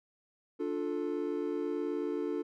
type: chord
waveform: triangle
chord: D minor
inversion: none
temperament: just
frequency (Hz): 293.7 / 352.4 / 440.5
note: D4 / F4 / A4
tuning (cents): 0 / +16 / +2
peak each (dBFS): -34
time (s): 0.59-2.43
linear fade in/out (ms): 20
effects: none